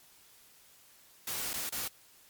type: noise with dropouts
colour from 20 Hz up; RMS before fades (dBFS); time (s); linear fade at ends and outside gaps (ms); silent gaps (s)
white; -36; 1.27-1.88; 5; 1.534-1.538 / 1.694-1.722
effects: white hiss -60 dBFS RMS until 2.29 s + MP3 96 kbps